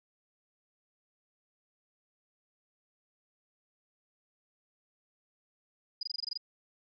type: tone bursts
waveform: sine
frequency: 4921 Hz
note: D#8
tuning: 20 cents flat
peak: -32 dBFS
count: 9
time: 6.01-6.375 s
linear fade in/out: 5 ms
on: 21 ms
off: 22 ms
effects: none

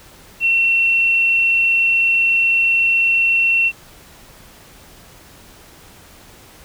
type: tone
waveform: sine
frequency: 2714 Hz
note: E7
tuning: 50 cents sharp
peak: -12 dBFS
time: 0.4-3.72 s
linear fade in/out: 50 ms
effects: pink hiss -44 dBFS RMS until 6.64 s

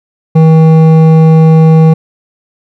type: tone with hard clipping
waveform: triangle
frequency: 160 Hz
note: D#3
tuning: 49 cents sharp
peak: -3 dBFS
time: 0.35-1.94 s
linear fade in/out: 10 ms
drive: 14 dB
effects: none

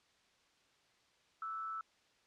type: tone with frequency modulation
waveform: sine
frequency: 1318.5 Hz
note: E6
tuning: in tune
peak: -39 dBFS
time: 1.42-1.81 s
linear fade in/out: 2 ms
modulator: 166 Hz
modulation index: 0.35
effects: white hiss -71 dBFS RMS until 2.26 s + low-pass 5000 Hz 12 dB/octave

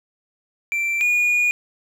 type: tone pair in turn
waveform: triangle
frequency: 2349 / 2443 Hz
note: D7 / D#7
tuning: 0 / -32 cents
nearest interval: minor second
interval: 68 cents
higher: second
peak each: -18 / -14 dBFS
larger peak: second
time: 0.72-1.01 / 1.01-1.51 s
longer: second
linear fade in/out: 0 ms
effects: none

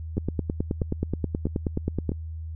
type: two click trains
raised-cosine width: 3 ms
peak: -17 / -12 dBFS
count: 4 / 19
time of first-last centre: 0.17-2.118 / 0.18-2.093 s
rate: 1.54 / 9.41 Hz
effects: added 80 Hz sine -32 dBFS peak until 2.55 s

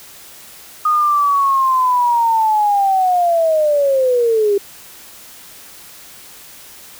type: linear sweep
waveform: sine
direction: down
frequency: 1240 to 394.6 Hz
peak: -11 dBFS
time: 0.85-4.58 s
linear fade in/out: 5 ms
effects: white hiss -39 dBFS RMS until 6.99 s

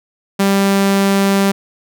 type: tone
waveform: sawtooth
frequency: 196.9 Hz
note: G3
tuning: 8 cents sharp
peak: -7 dBFS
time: 0.39-1.52 s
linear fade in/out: 10 ms
effects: none

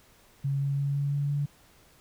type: tone with pitch steps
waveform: sine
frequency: 138.59 / 139.63 / 140.69 / 141.75 / 142.82 / 143.89 Hz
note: C#3 / C#3 / C#3 / C#3 / D3 / D3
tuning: 0 / +13 / +26 / +39 / -48 / -35 cents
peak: -25 dBFS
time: 0.44-1.46 s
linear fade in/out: 10 ms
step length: 170 ms
effects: pink hiss -59 dBFS RMS until 2 s

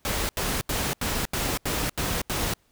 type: noise bursts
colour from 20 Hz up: pink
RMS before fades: -27 dBFS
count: 8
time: 0.05-2.537 s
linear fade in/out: 0 ms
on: 240 ms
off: 81 ms
effects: pink hiss -65 dBFS RMS until 2.71 s

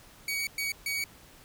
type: tone bursts at uneven times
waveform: sawtooth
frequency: 2252 Hz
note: C#7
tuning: 27 cents sharp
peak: -26 dBFS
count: 3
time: 0.28-0.47 / 0.58-0.72 / 0.86-1.04 s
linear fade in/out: 2 ms
effects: pink hiss -54 dBFS RMS until 1.44 s

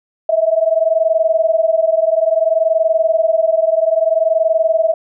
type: tone pair together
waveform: sine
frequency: 638.7 / 659.3 Hz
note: D#5 / E5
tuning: +45 / 0 cents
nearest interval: minor second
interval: 55 cents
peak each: -14 dBFS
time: 0.29-4.94 s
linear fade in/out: 5 ms
effects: none

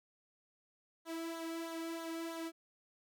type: tone with flanger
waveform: sawtooth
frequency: 329.6 Hz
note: E4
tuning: in tune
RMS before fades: -42 dBFS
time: 1.05-2.52 s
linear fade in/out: 50 ms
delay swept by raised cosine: 0.38 to 1.98 ms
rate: 3.1 Hz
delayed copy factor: -0.65
effects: none

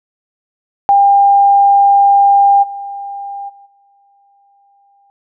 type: tone with level steps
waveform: sine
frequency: 800 Hz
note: G5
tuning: 35 cents sharp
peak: -5 / -22 / -38 / -49 dBFS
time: 0.89-5.1 s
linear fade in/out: 0 ms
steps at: 2.62 / 3.48 / 3.65 s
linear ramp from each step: 20 ms
effects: none

